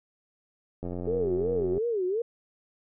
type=click train; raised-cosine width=2 ms; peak=-22 dBFS; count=85; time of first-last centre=0.83-1.779 s; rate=88.5 Hz
type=tone with vibrato; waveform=sine; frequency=415.3 Hz; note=G#4; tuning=in tune; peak=-25 dBFS; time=1.07-2.22 s; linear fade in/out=5 ms; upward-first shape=sine; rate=2.8 Hz; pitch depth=240 cents each way
effects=none